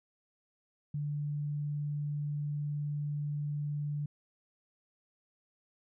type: tone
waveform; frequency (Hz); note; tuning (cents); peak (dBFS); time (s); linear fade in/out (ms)
sine; 146.83; D3; 0; -32; 0.94-4.06; 5
effects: none